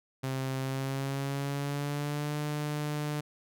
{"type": "tone with pitch glide", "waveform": "sawtooth", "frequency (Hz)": [132.7, 148.95], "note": ["C3", "D3"], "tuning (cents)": [25, 25], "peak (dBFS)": -27, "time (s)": [0.23, 3.21], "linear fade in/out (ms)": 10, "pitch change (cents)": 200, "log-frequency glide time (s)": [0.6, 2.37], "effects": []}